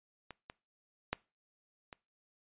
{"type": "clicks", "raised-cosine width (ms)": 0.3, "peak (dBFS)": [-29, -28, -16, -30], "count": 4, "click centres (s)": [0.307, 0.499, 1.13, 1.928], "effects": ["noise-tail reverb RT60 0.3 s tail -23 dB re dry", "resampled to 8000 Hz"]}